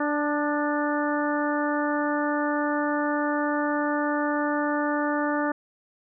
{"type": "harmonic tone with a mistuned harmonic", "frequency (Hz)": 293.9, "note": "D4", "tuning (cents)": 1, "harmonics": [1, 2, 3, 4, 5, 6], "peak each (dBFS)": [-26, -29, -31, -32, -33, -34], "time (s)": [0, 5.52], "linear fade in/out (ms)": 5, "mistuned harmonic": 4, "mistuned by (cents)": 25, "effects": []}